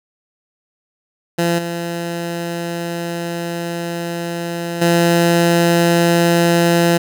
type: tone with level steps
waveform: 15% pulse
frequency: 170.6 Hz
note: F3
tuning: 40 cents flat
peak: -8 / -15 / -5 dBFS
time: 1.38-6.98 s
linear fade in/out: 10 ms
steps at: 1.58 / 4.81 s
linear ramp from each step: 10 ms
effects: none